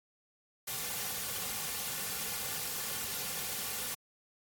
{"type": "noise with comb filter", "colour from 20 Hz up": "white", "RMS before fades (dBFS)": -37, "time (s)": [0.67, 3.95], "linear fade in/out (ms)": 10, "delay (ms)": 3.1, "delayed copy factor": -0.6, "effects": ["AAC 64 kbps"]}